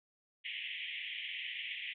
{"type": "band-pass noise", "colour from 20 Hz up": "white", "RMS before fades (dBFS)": -42, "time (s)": [0.44, 1.94], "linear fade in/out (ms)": 20, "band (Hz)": [1900, 3300], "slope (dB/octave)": 96, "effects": []}